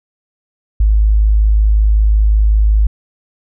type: tone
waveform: sine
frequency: 52.7 Hz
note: G#1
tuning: 26 cents sharp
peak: -7 dBFS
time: 0.8-2.87 s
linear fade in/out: 5 ms
effects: none